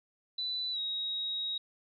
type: tone with pitch glide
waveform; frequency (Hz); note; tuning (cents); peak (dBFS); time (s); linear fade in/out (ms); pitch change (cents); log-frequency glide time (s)
sine; 3984 to 3795; B7 to A#7; +14 to +30; -32; 0.38-1.58; 5; -84; 0.72-0.79
effects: none